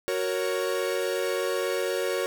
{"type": "chord", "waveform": "45% pulse", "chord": "F# major", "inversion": "none", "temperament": "equal", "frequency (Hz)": [370, 466.2, 554.4], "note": ["F#4", "A#4", "C#5"], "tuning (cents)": [0, 0, 0], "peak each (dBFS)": -30, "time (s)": [0.08, 2.26], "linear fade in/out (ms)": 0, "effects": []}